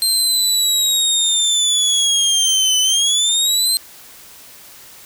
25% pulse linear two-way sweep, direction down then up, 4168 to 3004 to 4168 Hz, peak -9 dBFS, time 0.02-3.77 s, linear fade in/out 0 ms, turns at 2.8 s, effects white hiss -41 dBFS RMS until 5.05 s

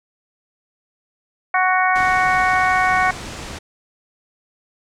harmonic tone, 370.6 Hz, F#4, 3 cents sharp, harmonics 2 / 3 / 4 / 5 / 6, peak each -18 / -20 / -21 / -22 / -23 dBFS, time 1.54-3.11 s, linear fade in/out 5 ms
pink low-pass noise, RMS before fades -32 dBFS, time 1.95-3.59 s, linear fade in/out 10 ms, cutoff 8300 Hz, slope 24 dB/octave
effects none

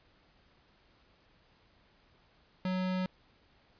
square tone, 185 Hz, F#3, in tune, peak -31 dBFS, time 2.65-3.06 s, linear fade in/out 2 ms, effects pink hiss -66 dBFS RMS until 3.79 s + resampled to 11025 Hz

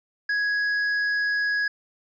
sine tone with hard clipping, 1666 Hz, G#6, 5 cents sharp, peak -23 dBFS, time 0.29-1.68 s, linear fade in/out 5 ms, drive 5 dB, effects resampled to 16000 Hz

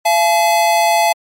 square tone pair together, 681.8 / 856 Hz, F5 / A5, -42 / -48 cents, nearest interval major third, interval 394 cents, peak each -14 dBFS, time 0.05-1.13 s, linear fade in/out 10 ms, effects MP3 64 kbps

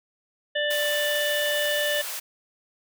harmonic tone, 590 Hz, D5, 8 cents sharp, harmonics 1 / 3 / 5 / 6, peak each -26 / -27 / -30 / -34 dBFS, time 0.55-2.02 s, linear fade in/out 10 ms
white high-pass noise, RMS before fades -33 dBFS, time 0.7-2.2 s, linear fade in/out 10 ms, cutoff 520 Hz, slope 24 dB/octave
effects none

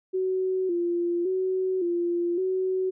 sine tone with vibrato, 360 Hz, F#4, 47 cents flat, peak -23 dBFS, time 0.13-2.91 s, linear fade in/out 20 ms, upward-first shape square, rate 0.89 Hz, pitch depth 68 cents each way, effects none

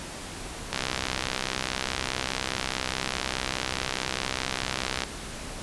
click train, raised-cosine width 0.2 ms, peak -9 dBFS, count 280, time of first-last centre 0.73-5.036 s, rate 64.8 Hz, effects pink hiss -38 dBFS RMS until 5.62 s + resampled to 24000 Hz

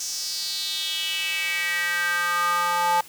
square tone with high-pass filter sweep, 174.61 Hz, F3, in tune, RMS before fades -25 dBFS, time 0-3.01 s, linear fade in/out 5 ms, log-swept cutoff 6000 to 860 Hz, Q 4.4, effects white hiss -46 dBFS RMS until 3.08 s

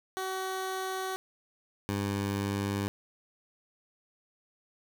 15% pulse tone pair in turn, 377.9 / 100.09 Hz, F#4 / G2, +37 / +37 cents, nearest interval octave + major seventh, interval 2300 cents, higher first, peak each -26 / -23 dBFS, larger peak second, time 0.17-1.16 / 1.89-2.88 s, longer neither, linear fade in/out 0 ms, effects none

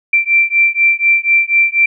sine beating tone pair, 2349 / 2353.1 Hz, D7 / D7, 0 / +3 cents, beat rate 4.1 Hz, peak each -12 dBFS, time 0.13-1.86 s, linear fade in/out 5 ms, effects none

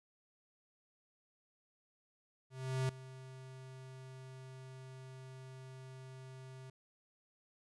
square tone with ADSR envelope, 130.81 Hz, C3, in tune, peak -32 dBFS, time 2.5-6.7 s, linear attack 390 ms, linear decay 4 ms, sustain -18 dB, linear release 4 ms, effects resampled to 24000 Hz

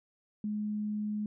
sine tone, 210.5 Hz, G#3, 24 cents sharp, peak -31 dBFS, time 0.44-1.26 s, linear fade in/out 2 ms, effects none

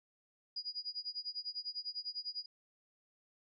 sine tone with tremolo, 4894 Hz, D#8, 29 cents flat, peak -36 dBFS, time 0.56-2.46 s, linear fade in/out 5 ms, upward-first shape sine, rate 10 Hz, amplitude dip 95%, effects none

